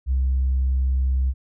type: tone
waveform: sine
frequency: 65.41 Hz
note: C2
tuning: in tune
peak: -16 dBFS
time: 0.06-1.34 s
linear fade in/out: 50 ms
effects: tanh soft clip ceiling -15 dBFS